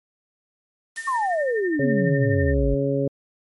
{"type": "noise with exponential decay", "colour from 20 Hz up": "blue", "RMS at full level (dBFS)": -34, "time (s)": [0.96, 1.88], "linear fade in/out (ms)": 1, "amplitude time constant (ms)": 200}
{"type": "tone with tremolo", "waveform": "sine", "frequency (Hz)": 1812, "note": "A#6", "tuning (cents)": -50, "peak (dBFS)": -26, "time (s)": [0.97, 2.54], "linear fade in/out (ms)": 5, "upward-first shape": "sine", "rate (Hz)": 12, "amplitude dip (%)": 80}
{"type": "exponential sweep", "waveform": "sine", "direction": "down", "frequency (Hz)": [1128, 46.25], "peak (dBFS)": -20, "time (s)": [1.07, 2.75], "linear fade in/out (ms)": 10}
{"type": "harmonic tone", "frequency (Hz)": 138.59, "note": "C#3", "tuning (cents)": 0, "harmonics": [1, 2, 3, 4], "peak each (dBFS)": [-25, -25, -25, -25], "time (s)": [1.79, 3.08], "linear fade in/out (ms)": 5}
{"effects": ["MP3 48 kbps"]}